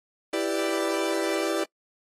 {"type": "chord", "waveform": "40% pulse", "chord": "E minor seventh", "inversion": "none", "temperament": "equal", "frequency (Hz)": [329.6, 392, 493.9, 587.3], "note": ["E4", "G4", "B4", "D5"], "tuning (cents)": [0, 0, 0, 0], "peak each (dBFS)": [-28, -29, -33, -29], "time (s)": [0.33, 1.64], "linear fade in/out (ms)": 5, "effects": ["noise-tail reverb RT60 0.1 s tail -24 dB re dry", "AAC 32 kbps"]}